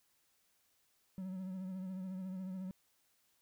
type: tone with vibrato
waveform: triangle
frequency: 187.2 Hz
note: F#3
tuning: 20 cents sharp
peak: -38 dBFS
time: 1.18-2.71 s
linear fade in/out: 0 ms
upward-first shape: triangle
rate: 14 Hz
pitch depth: 51 cents each way
effects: white hiss -75 dBFS RMS until 3.41 s